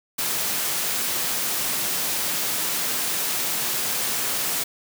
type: high-pass noise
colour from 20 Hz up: white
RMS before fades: -25 dBFS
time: 0.18-4.64 s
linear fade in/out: 10 ms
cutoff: 110 Hz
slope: 48 dB/octave
effects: none